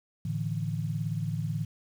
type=chord; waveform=sine; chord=A suspended fourth; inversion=none; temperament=just; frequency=110 / 146.67 / 165 Hz; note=A2 / D3 / E3; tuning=0 / -2 / +2 cents; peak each=-33 dBFS; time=0.25-1.65 s; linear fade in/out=5 ms; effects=9-bit